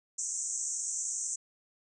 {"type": "band-pass noise", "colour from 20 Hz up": "white", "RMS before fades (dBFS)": -35, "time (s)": [0.18, 1.36], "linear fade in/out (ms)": 10, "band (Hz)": [6000, 8200], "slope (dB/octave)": 96, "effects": []}